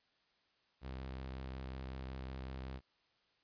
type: tone with vibrato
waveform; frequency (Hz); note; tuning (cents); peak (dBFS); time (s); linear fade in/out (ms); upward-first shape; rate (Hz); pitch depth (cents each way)
sawtooth; 65.41; C2; 0; -39; 0.81-2.81; 50; square; 5.4; 14
effects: white hiss -75 dBFS RMS until 3.43 s + resampled to 11025 Hz